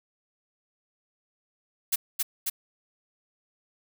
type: noise with echo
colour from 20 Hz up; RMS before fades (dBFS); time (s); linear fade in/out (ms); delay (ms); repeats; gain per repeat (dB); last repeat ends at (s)
blue; -24; 1.92-1.96; 10; 270; 2; -2; 2.5
effects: none